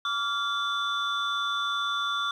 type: tone cluster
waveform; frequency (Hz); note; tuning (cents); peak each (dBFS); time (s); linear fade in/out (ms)
sine; 1152 / 1390 / 3497; D6 / F6 / A7; -34 / -9 / -11; -29; 0.05-2.31; 2
effects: tanh soft clip ceiling -21 dBFS + 10-bit